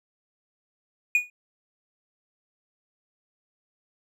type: tone with exponential decay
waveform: triangle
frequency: 2456 Hz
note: D#7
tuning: 23 cents flat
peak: -13 dBFS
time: 1.15-1.3 s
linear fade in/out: 2 ms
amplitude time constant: 32 ms
effects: none